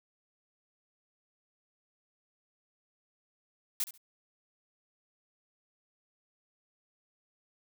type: noise with echo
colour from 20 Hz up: blue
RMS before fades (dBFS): -31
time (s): 3.8-3.84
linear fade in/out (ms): 2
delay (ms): 69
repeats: 2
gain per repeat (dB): -14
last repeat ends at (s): 3.978
effects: none